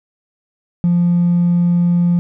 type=tone with hard clipping; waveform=sine; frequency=174.1 Hz; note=F3; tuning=5 cents flat; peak=-11 dBFS; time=0.84-2.19 s; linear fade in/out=0 ms; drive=1 dB; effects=none